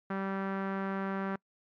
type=tone with low-pass filter; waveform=sawtooth; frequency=194 Hz; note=G3; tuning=18 cents flat; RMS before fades=-34 dBFS; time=0.1-1.36 s; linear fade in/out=5 ms; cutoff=1500 Hz; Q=2.3; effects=noise-tail reverb RT60 0.1 s tail -26 dB re dry + MP3 96 kbps